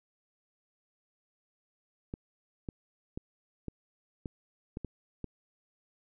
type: clicks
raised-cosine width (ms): 3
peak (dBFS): -24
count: 8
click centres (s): 2.139 / 2.688 / 3.175 / 3.683 / 4.258 / 4.771 / 4.847 / 5.243
effects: none